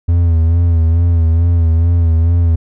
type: tone with vibrato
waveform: triangle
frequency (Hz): 83.6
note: E2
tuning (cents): +25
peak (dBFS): -6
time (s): 0.08-2.56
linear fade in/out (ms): 10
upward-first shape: sine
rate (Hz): 2.3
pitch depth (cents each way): 53
effects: none